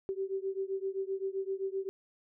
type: beating tone pair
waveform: sine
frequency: 383.3 / 391 Hz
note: G4 / G4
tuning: -39 / -4 cents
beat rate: 7.7 Hz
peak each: -35 / -36 dBFS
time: 0.09-1.89 s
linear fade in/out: 0 ms
effects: none